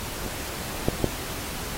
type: clicks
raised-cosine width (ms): 2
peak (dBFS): -19 / -6 / -6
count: 3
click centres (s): 0.263 / 0.885 / 1.043
effects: pink hiss -34 dBFS RMS until 1.77 s + AAC 48 kbps